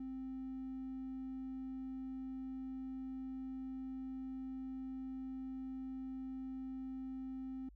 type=tone; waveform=triangle; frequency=262.2 Hz; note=C4; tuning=4 cents sharp; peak=-39 dBFS; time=0-7.69 s; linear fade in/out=5 ms; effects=tanh soft clip ceiling -37 dBFS + added 50 Hz sine -57 dBFS peak until 7.75 s